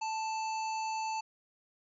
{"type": "harmonic tone with a mistuned harmonic", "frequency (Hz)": 880, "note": "A5", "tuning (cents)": 0, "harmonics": [1, 3, 5, 7, 8], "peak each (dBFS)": [-33, -43, -47, -50, -51], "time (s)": [0.01, 1.21], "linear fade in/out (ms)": 10, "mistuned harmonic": 5, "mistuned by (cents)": 35, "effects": []}